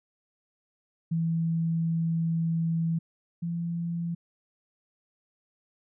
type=tone pair in turn; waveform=sine; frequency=164.81 / 169.54 Hz; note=E3 / E3; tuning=0 / +49 cents; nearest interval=unison; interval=49 cents; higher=second; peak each=-24 / -28 dBFS; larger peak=first; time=1.11-2.99 / 3.42-4.15 s; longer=first; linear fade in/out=10 ms; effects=none